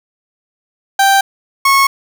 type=tone pair in turn; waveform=30% pulse; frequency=784 / 1095.7 Hz; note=G5 / C#6; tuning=0 / -20 cents; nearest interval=tritone; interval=580 cents; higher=second; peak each=-5 dBFS; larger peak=neither; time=0.99-1.21 / 1.65-1.87 s; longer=neither; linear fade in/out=5 ms; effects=none